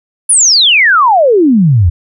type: exponential sweep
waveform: sine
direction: down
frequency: 10400 to 78.7 Hz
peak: -4 dBFS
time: 0.29-1.9 s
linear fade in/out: 10 ms
effects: none